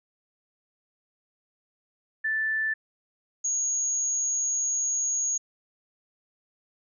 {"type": "tone pair in turn", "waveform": "sine", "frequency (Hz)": [1760, 6645], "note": ["A6", "G#8"], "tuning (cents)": [0, 0], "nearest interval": "octave + major seventh", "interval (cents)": 2300, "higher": "second", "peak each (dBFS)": -24, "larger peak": "neither", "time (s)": [[2.24, 2.74], [3.44, 5.38]], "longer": "second", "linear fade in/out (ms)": 10, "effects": []}